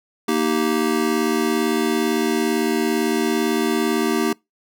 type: chord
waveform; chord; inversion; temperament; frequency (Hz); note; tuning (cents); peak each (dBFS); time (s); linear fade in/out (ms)
square; Eb major; second; just; 233.3 / 311.1 / 388.9; Bb3 / Eb4 / G4; +2 / 0 / -14; -23; 0.28-4.33; 5
effects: noise-tail reverb RT60 0.2 s tail -25 dB re dry